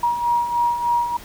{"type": "beating tone pair", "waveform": "sine", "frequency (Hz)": [950, 953.3], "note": ["A#5", "A#5"], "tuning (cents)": [33, 39], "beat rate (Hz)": 3.3, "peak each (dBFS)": [-25, -18], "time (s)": [0.03, 1.17], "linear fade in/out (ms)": 5, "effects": ["pink hiss -41 dBFS RMS until 1.24 s"]}